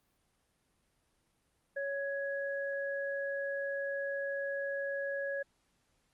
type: tone pair together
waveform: sine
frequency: 557 / 1669.1 Hz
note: C#5 / G#6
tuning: +8 / +8 cents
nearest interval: octave + perfect fifth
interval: 1900 cents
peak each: -35 / -38 dBFS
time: 1.76-5.43 s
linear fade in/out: 10 ms
effects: pink hiss -75 dBFS RMS until 6.13 s + Opus 32 kbps